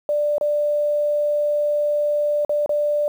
sine tone with dropouts, 590 Hz, D5, 8 cents sharp, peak -17 dBFS, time 0.09-3.08 s, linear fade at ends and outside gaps 1 ms, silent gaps 0.382-0.411 / 2.449-2.494 / 2.661-2.693 s, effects 8-bit

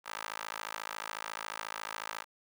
15% pulse tone with high-pass filter, 54.1 Hz, A1, 29 cents flat, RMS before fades -41 dBFS, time 0.04-2.25 s, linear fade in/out 50 ms, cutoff 1100 Hz, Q 1.6, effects none

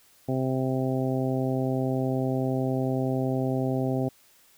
harmonic tone, 130.81 Hz, C3, in tune, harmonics 1 / 2 / 3 / 4 / 5 / 6, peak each -28 / -28 / -32 / -34 / -34 / -38 dBFS, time 0.28-4.09 s, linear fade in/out 10 ms, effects white hiss -59 dBFS RMS until 4.57 s

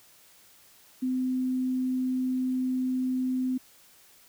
sine tone, 256.3 Hz, C4, 36 cents flat, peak -25 dBFS, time 1.02-3.58 s, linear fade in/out 10 ms, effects white hiss -57 dBFS RMS until 4.28 s

